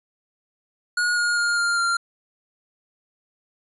square tone with pitch steps, 1445 / 1430.1 / 1415.3 / 1400.6 / 1386.1 Hz, F#6 / F6 / F6 / F6 / F6, -41 / +41 / +23 / +5 / -13 cents, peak -20 dBFS, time 0.97-1.97 s, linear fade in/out 5 ms, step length 200 ms, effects resampled to 24000 Hz + 10-bit

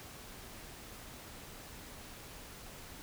silence, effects pink hiss -50 dBFS RMS until 3.02 s

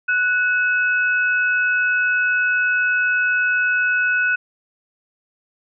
sine tone pair together, 1480 / 2572 Hz, F#6 / E7, 0 / -43 cents, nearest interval minor seventh, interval 957 cents, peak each -16 / -24 dBFS, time 0.08-4.36 s, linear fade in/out 10 ms, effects none

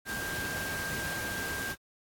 sine tone in noise, 1592 Hz, G6, 26 cents sharp, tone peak -35 dBFS, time 0.05-1.76 s, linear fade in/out 50 ms, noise pink, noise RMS -37 dBFS, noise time 0.05-1.76 s, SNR -1 dB, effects high-pass 60 Hz 12 dB/octave + AAC 64 kbps

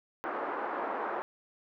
white band-pass noise, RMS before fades -35 dBFS, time 0.24-1.22 s, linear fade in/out 0 ms, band 300 to 1300 Hz, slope 24 dB/octave, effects none

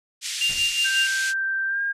white band-pass noise, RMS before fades -30 dBFS, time 0.21-1.34 s, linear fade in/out 50 ms, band 2100 to 7800 Hz, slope 24 dB/octave
triangle tone with tremolo, 2794 Hz, F7, in tune, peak -17 dBFS, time 0.41-1.07 s, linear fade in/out 2 ms, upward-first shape sine, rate 5.5 Hz, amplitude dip 70%
brown noise with exponential decay, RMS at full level -35 dBFS, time 0.49-0.9 s, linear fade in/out 5 ms, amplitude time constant 88 ms
sine tone with pitch glide, 1568 to 1613.9 Hz, G6 to G6, 0 to +50 cents, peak -22 dBFS, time 0.84-1.93 s, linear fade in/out 20 ms, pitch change +50 cents, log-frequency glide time 1.66-1.81 s
effects resampled to 32000 Hz

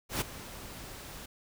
pink noise with ADSR envelope, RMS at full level -29 dBFS, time 0.09-1.26 s, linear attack 120 ms, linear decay 14 ms, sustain -16 dB, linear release 8 ms, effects none

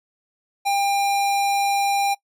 square tone, 799 Hz, G5, 33 cents sharp, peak -19 dBFS, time 0.65-2.15 s, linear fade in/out 20 ms, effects noise-tail reverb RT60 0.1 s tail -22 dB re dry + resampled to 32000 Hz

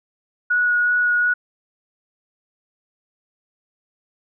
sine tone with vibrato, 1458 Hz, F#6, 26 cents flat, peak -15 dBFS, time 0.5-1.34 s, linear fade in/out 10 ms, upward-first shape sine, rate 2.7 Hz, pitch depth 9 cents each way, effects none

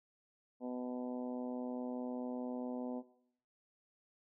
harmonic tone, 124.7 Hz, B2, 17 cents sharp, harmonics 2 / 3 / 4 / 5 / 6 / 7 / 8, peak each -40 / -51 / -45 / -48 / -53 / -54 / -61 dBFS, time 0.6-3.03 s, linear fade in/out 50 ms, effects noise-tail reverb RT60 0.7 s tail -17 dB re dry

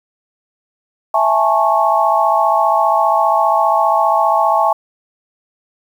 sine chord, A major seventh, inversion second, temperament just, 660 / 825 / 880 / 1100 Hz, E5 / G#5 / A5 / C#6, +2 / -12 / 0 / -14 cents, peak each -16 dBFS, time 1.14-4.73 s, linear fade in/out 5 ms, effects 7-bit

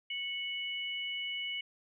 sine tone pair together, 2210 / 2950 Hz, C#7 / F#7, -6 / -6 cents, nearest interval perfect fourth, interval 500 cents, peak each -38 / -37 dBFS, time 0.1-1.61 s, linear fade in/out 5 ms, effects none

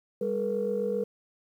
sine tone cluster, 201 / 433 / 480.6 Hz, G3 / A4 / B4, +44 / -28 / -47 cents, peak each -33 / -31 / -28 dBFS, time 0.21-1.04 s, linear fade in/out 5 ms, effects tanh soft clip ceiling -18 dBFS + 10-bit

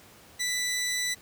15% pulse tone, 1981 Hz, B6, 5 cents sharp, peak -21 dBFS, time 0.39-1.15 s, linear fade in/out 20 ms, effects pink hiss -53 dBFS RMS until 1.21 s + high-pass 80 Hz 12 dB/octave

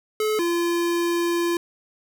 square tone pair in turn, 430 / 343.1 Hz, A4 / F4, -40 / -31 cents, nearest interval major third, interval 391 cents, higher first, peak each -21 / -21 dBFS, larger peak neither, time 0.2-0.39 / 0.39-1.57 s, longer second, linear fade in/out 2 ms, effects none

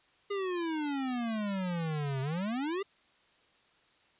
square exponential two-way sweep, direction down then up, 410.2 to 130.81 to 410.2 Hz, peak -32 dBFS, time 0.3-2.83 s, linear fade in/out 10 ms, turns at 2.21 s, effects white hiss -66 dBFS RMS until 4.19 s + resampled to 8000 Hz

